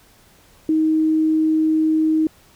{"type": "tone", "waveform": "sine", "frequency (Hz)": 314.7, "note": "D#4", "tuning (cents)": 20, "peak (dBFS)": -14, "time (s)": [0.69, 2.27], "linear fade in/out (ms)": 2, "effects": ["pink hiss -52 dBFS RMS until 2.55 s"]}